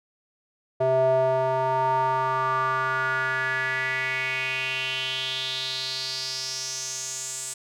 square tone with band-pass filter sweep, 130.81 Hz, C3, in tune, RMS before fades -26 dBFS, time 0.8-7.54 s, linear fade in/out 10 ms, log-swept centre 590 to 8000 Hz, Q 5, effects none

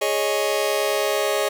sawtooth chord, Ab suspended fourth, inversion none, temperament just, 415.3 / 553.7 / 623 Hz, Ab4 / Db5 / Eb5, 0 / -2 / +2 cents, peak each -20 dBFS, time 0.01-1.49 s, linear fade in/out 10 ms, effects none

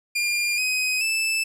sawtooth tone with pitch steps, 2404 / 2516 / 2634 Hz, D7 / D#7 / E7, +40 / +19 / -2 cents, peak -18 dBFS, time 0.15-1.44 s, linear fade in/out 10 ms, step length 430 ms, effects low-pass 12000 Hz 12 dB/octave + 9-bit

